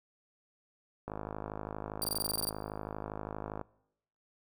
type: click train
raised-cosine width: 1 ms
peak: -24 dBFS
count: 134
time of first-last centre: 1.08-3.613 s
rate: 52.5 Hz
type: tone bursts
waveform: 10% pulse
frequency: 4699 Hz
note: D8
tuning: in tune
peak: -24 dBFS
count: 11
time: 2.02-2.492 s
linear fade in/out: 0 ms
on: 22 ms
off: 23 ms
effects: noise-tail reverb RT60 0.8 s tail -23 dB re dry